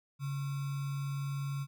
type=tone with sample-and-hold; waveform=sine; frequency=139.5 Hz; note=C#3; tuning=11 cents sharp; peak=-33 dBFS; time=0.19-1.67 s; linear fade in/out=50 ms; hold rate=1225 Hz; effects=none